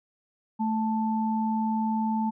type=tone pair together; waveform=sine; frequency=220 / 880 Hz; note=A3 / A5; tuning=0 / 0 cents; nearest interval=2 octaves; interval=2400 cents; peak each=-25 / -29 dBFS; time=0.59-2.31 s; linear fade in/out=20 ms; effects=none